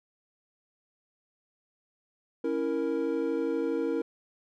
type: chord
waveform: triangle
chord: A# diminished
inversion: first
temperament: equal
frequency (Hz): 277.2 / 329.6 / 466.2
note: C#4 / E4 / A#4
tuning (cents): 0 / 0 / 0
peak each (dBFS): -31 / -29 / -28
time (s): 2.44-4.02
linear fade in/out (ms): 5
effects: none